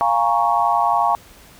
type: chord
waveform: sine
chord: Bb minor seventh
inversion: second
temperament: equal with one note detuned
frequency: 698.5 / 821.5 / 932.3 / 1108.7 Hz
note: F5 / Ab5 / Bb5 / Db6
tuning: 0 / -19 / 0 / 0 cents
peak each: -20 dBFS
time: 0.01-1.15 s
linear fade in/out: 0 ms
effects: pink hiss -46 dBFS RMS until 1.59 s